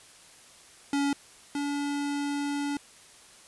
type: tone pair in turn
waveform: square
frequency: 282.2 / 286.3 Hz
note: C#4 / D4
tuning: +31 / -44 cents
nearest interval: unison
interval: 25 cents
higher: second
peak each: -25 / -29 dBFS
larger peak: first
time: 0.93-1.13 / 1.55-2.77 s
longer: second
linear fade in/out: 2 ms
effects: white hiss -53 dBFS RMS until 3.47 s + resampled to 24000 Hz